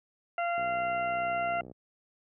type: harmonic tone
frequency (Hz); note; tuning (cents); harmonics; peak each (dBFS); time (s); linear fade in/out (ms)
690; F5; -21; 1 / 2 / 3 / 4; -29 / -35 / -39 / -41; 0.38-1.61; 2
type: click train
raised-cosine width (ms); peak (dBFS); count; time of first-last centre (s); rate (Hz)
2; -32; 72; 0.58-1.714; 62.6
effects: high-pass 100 Hz 12 dB/octave